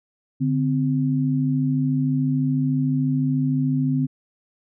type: tone pair together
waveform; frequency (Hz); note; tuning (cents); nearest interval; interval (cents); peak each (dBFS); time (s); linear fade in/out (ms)
sine; 145.5 / 259.3; D3 / C4; -16 / -15; minor seventh; 1001; -21; 0.4-4.07; 20
effects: none